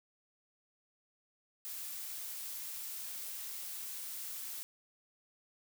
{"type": "noise", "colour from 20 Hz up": "blue", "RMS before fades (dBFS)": -43, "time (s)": [1.65, 4.63], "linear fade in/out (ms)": 0, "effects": []}